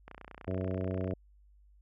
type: click train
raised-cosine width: 0.5 ms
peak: -31 dBFS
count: 32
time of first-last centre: 0.08-1.11 s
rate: 30.1 Hz
type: harmonic tone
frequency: 93.4 Hz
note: F#2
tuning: 17 cents sharp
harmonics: 1 / 2 / 3 / 4 / 5 / 6 / 7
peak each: -35 / -38 / -40 / -41 / -42 / -43 / -43 dBFS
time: 0.47-1.14 s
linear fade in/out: 5 ms
effects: added 50 Hz sine -58 dBFS peak until 1.81 s